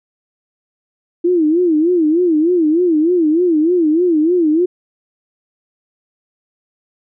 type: tone with vibrato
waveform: sine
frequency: 331.2 Hz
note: E4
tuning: 8 cents sharp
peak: -10 dBFS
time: 1.24-4.66 s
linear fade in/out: 10 ms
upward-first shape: sine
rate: 3.3 Hz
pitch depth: 160 cents each way
effects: none